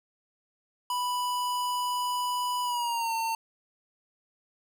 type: tone with pitch glide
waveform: square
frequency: 987.8 to 905.8 Hz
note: B5 to A#5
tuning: 0 to -50 cents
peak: -28 dBFS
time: 0.9-3.35 s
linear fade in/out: 2 ms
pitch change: -150 cents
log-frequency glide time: 2.63-3.13 s
effects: none